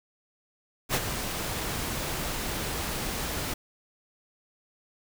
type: noise with ADSR envelope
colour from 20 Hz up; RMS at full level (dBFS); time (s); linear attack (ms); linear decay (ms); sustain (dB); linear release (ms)
pink; -24; 0.89-3.54; 55; 47; -8; 6
effects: none